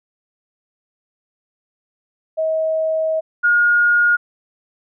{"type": "tone pair in turn", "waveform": "sine", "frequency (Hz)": [637, 1430], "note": ["D#5", "F6"], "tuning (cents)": [41, 41], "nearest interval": "octave + major second", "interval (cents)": 1400, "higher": "second", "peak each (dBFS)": [-16, -11], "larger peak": "second", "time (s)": [[2.37, 3.21], [3.43, 4.17]], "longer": "first", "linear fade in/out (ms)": 20, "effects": []}